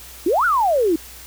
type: exponential two-way sweep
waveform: sine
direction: up then down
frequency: 304.8 to 1500 to 304.8 Hz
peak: -14 dBFS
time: 0.26-0.96 s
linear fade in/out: 5 ms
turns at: 0.45 s
effects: added 60 Hz sine -44 dBFS peak until 1.26 s + white hiss -40 dBFS RMS until 1.26 s